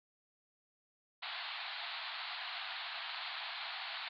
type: band-pass noise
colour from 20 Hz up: white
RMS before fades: -43 dBFS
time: 1.22-4.09 s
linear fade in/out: 10 ms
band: 670 to 4400 Hz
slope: 96 dB/octave
effects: none